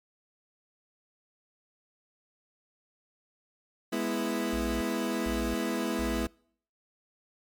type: chord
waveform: 30% pulse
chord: E major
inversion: first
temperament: equal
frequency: 207.7 / 246.9 / 329.6 Hz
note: G#3 / B3 / E4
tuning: 0 / 0 / 0 cents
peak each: -31 / -30 / -30 dBFS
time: 3.92-6.27 s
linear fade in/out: 10 ms
type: tone bursts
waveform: sine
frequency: 58.27 Hz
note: A#1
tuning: in tune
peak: -34 dBFS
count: 3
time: 4.53-6.27 s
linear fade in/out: 0 ms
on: 280 ms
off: 450 ms
effects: noise-tail reverb RT60 0.6 s tail -26 dB re dry + MP3 96 kbps